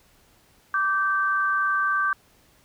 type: tone pair together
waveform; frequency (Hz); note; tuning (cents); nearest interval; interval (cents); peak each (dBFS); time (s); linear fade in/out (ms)
sine; 1166.4 / 1557; D6 / G6; -12 / -12; perfect fourth; 500; -23; 0.74-2.13; 2
effects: pink hiss -59 dBFS RMS until 2.64 s

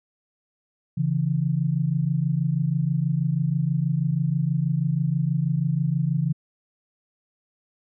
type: tone pair together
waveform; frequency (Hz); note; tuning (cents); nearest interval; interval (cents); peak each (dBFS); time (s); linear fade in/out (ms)
sine; 138.59 / 164.81; C#3 / E3; 0 / 0; minor third; 300; -23; 0.97-6.33; 10
effects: none

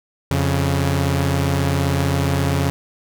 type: tone pair together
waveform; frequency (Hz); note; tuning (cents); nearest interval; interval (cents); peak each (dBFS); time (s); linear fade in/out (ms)
sawtooth; 87.6 / 138.92; F2 / C#3; +6 / +4; minor sixth; 798; -16 / -15; 0.31-2.7; 0
effects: none

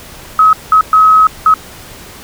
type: tone bursts at uneven times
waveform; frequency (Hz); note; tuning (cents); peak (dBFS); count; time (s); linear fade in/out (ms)
sine; 1277; D#6; +45; -3; 4; 0.39-0.53 / 0.72-0.81 / 0.93-1.27 / 1.46-1.54; 2
effects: pink hiss -33 dBFS RMS until 2.23 s

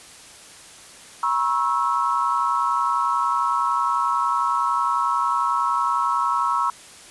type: tone cluster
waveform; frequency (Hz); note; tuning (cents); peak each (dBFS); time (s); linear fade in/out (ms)
sine; 960 / 1091 / 1313; B5 / C#6 / E6; -49 / -28 / -7; -23; 1.23-6.7; 2
effects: white hiss -44 dBFS RMS until 7.1 s + resampled to 24000 Hz

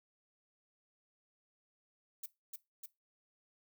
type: noise with echo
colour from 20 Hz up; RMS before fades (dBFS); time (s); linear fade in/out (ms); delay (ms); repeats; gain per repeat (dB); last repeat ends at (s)
violet; -43; 2.23-2.26; 5; 300; 2; -2; 2.86
effects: noise-tail reverb RT60 0.2 s tail -18 dB re dry

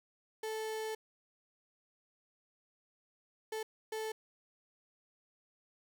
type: tone bursts at uneven times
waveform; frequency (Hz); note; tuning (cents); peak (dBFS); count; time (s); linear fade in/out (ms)
35% pulse; 437.9; A4; -8; -35; 3; 0.43-0.95 / 3.52-3.63 / 3.92-4.12; 5
effects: none

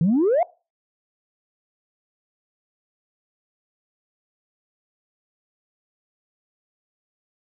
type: exponential sweep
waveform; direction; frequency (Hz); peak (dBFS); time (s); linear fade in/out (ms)
sine; up; 154.7 to 740; -14; 0.01-0.43; 2
effects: noise-tail reverb RT60 0.3 s tail -22 dB re dry + tanh soft clip ceiling -13 dBFS

